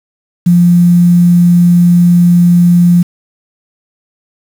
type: tone with quantisation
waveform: sine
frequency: 174.61 Hz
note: F3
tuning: in tune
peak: -3 dBFS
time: 0.46-3.03 s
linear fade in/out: 10 ms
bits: 5
effects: none